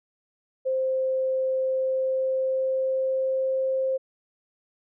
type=tone with pitch glide; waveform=sine; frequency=523.3 to 527.5 Hz; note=C5 to C5; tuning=0 to +14 cents; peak=-22 dBFS; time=0.65-3.98 s; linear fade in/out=20 ms; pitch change=+14 cents; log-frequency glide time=1.58-3.69 s; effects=none